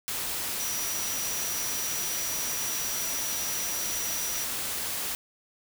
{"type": "tone in noise", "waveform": "sine", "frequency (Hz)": 5830, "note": "F#8", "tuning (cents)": -26, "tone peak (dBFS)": -33, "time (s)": [0.6, 4.44], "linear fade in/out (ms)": 0, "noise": "white", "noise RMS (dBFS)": -32, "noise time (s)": [0.08, 5.15], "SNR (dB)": -4, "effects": []}